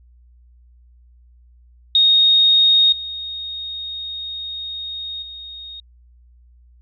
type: tone with level steps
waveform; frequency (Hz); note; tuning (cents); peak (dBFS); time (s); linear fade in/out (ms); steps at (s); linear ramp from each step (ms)
sine; 3723; A#7; -3; -10 / -26 / -32; 1.95-5.8; 2; 2.92 / 5.22; 5
effects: added 60 Hz sine -47 dBFS peak until 6.81 s